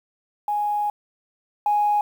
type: tone pair in turn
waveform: sine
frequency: 830.6 / 830.6 Hz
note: G#5 / G#5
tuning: 0 / 0 cents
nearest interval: unison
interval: 0 cents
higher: neither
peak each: -20 / -16 dBFS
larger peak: second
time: 0.48-0.9 / 1.66-2.01 s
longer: first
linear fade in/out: 2 ms
effects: tanh soft clip ceiling -12 dBFS + 8-bit